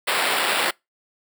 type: noise with sample-and-hold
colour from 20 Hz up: white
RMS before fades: -21 dBFS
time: 0.07-0.71 s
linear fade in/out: 10 ms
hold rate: 6300 Hz
effects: noise-tail reverb RT60 0.2 s tail -25 dB re dry + high-pass 400 Hz 12 dB/octave